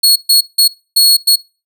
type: tone bursts at uneven times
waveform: sawtooth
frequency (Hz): 4340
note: C#8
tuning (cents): -37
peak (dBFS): -3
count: 5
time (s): 0.03-0.16 / 0.29-0.41 / 0.58-0.68 / 0.96-1.17 / 1.27-1.36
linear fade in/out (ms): 10
effects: noise-tail reverb RT60 0.3 s tail -21 dB re dry